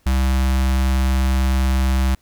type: tone with notch filter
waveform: square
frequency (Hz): 65.41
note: C2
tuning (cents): 0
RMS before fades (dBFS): -17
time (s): 0.06-2.15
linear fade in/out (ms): 5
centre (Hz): 440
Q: 1.3
effects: pink hiss -60 dBFS RMS until 2.21 s